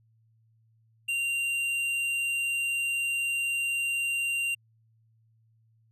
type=tone with hard clipping; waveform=sine; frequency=2772 Hz; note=F7; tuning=14 cents flat; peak=-28 dBFS; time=1.08-4.55 s; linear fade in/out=10 ms; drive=8 dB; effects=added 112 Hz sine -62 dBFS peak until 5.91 s + resampled to 32000 Hz